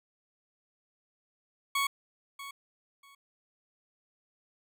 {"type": "tone with echo", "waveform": "20% pulse", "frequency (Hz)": 1112, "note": "C#6", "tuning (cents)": 5, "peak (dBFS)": -22, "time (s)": [1.75, 1.87], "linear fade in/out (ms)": 5, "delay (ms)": 640, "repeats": 2, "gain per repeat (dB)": -14, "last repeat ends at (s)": 3.15, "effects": []}